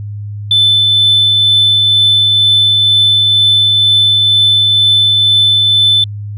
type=tone with tremolo; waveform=sine; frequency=3520 Hz; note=A7; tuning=in tune; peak=-4 dBFS; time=0.51-6.04 s; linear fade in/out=2 ms; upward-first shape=triangle; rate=2.1 Hz; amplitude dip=25%; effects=tanh soft clip ceiling -2 dBFS + added 103 Hz sine -20 dBFS peak until 6.37 s